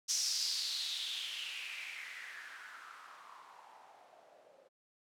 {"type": "noise with low-pass filter sweep", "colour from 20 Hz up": "violet", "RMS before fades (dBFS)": -42, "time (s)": [0.08, 4.69], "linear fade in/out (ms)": 20, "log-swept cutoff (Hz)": [5900, 520], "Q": 5, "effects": []}